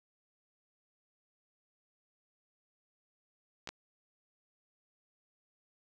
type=clicks; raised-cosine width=0.2 ms; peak=-23 dBFS; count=2; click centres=3.674 / 3.69 s; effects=none